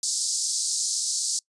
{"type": "band-pass noise", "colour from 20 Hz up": "white", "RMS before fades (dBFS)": -27, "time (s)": [0.03, 1.39], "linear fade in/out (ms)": 2, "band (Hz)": [4400, 8800], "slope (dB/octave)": 48, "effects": ["noise-tail reverb RT60 0.1 s tail -25 dB re dry", "resampled to 24000 Hz"]}